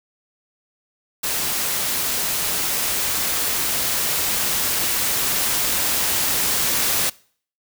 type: noise with level ramp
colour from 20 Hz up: white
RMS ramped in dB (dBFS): -23 to -20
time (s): 1.23-7.1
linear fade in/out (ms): 10
effects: noise-tail reverb RT60 0.5 s tail -23 dB re dry